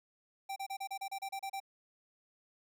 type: tone bursts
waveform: square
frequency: 782 Hz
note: G5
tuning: 4 cents flat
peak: -38 dBFS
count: 11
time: 0.49-1.602 s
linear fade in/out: 10 ms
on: 72 ms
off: 32 ms
effects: none